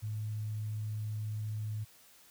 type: tone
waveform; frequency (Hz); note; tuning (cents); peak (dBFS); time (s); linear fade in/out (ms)
sine; 107.3; A2; -43; -34; 0.02-1.85; 20
effects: white hiss -60 dBFS RMS until 2.3 s